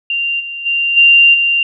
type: tone with level steps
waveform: sine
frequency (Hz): 2779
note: F7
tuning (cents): -9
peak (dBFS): -14 / -22 / -12 / -4 / -10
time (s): 0.1-1.63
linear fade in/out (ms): 2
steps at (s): 0.39 / 0.65 / 0.96 / 1.33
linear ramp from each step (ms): 20
effects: none